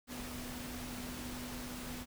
sine tone in noise, 246.9 Hz, B3, in tune, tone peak -45 dBFS, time 0.07-2.06 s, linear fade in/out 50 ms, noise pink, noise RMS -45 dBFS, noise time 0.07-2.06 s, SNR -3 dB, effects none

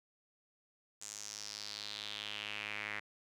sawtooth tone with band-pass filter sweep, 104.6 Hz, G#2, 13 cents sharp, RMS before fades -44 dBFS, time 1.01-3 s, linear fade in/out 10 ms, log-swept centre 7200 to 2000 Hz, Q 3.7, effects none

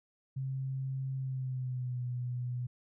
sine tone with pitch glide, 133.2 to 123.56 Hz, C3 to B2, +31 to +1 cents, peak -33 dBFS, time 0.36-2.67 s, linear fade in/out 10 ms, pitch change -130 cents, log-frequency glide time 1.15-2.03 s, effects none

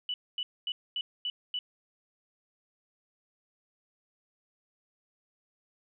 sine tone bursts, 2965 Hz, F#7, 3 cents sharp, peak -30 dBFS, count 6, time 0.09-1.59 s, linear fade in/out 2 ms, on 50 ms, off 240 ms, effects none

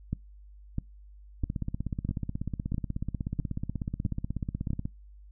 two click trains, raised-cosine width 5 ms, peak -19 / -17 dBFS, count 57 / 8, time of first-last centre 1.44-4.855 / 0.13-4.705 s, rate 16.4 / 1.53 Hz, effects noise-tail reverb RT60 0.2 s tail -25 dB re dry + added 50 Hz sine -48 dBFS peak until 5.31 s

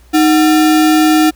sine tone with sample-and-hold, 311.1 Hz, D#4, in tune, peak -6 dBFS, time 0.13-1.31 s, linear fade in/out 20 ms, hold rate 1050 Hz, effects added 60 Hz sine -41 dBFS peak until 1.35 s + pink hiss -50 dBFS RMS until 1.35 s

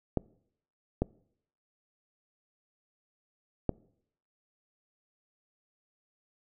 clicks, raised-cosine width 2 ms, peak -13 dBFS, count 3, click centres 0.173 / 1.02 / 3.693 s, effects noise-tail reverb RT60 0.7 s tail -24 dB re dry

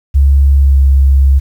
sine tone with pitch glide, 69.3 to 68.07 Hz, C#2 to C#2, 0 to -31 cents, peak -4 dBFS, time 0.14-1.4 s, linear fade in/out 20 ms, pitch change -31 cents, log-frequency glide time 0.58-0.77 s, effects 7-bit

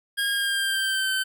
25% pulse tone with pitch glide, 1626 to 1540.1 Hz, G#6 to G6, -37 to -31 cents, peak -19 dBFS, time 0.17-1.24 s, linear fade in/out 20 ms, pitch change -94 cents, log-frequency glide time 0.31-1.11 s, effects none

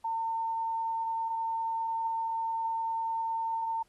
sine tone, 905 Hz, A5, 48 cents sharp, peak -29 dBFS, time 0.04-3.83 s, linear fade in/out 10 ms, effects pink hiss -69 dBFS RMS until 3.88 s + AAC 32 kbps

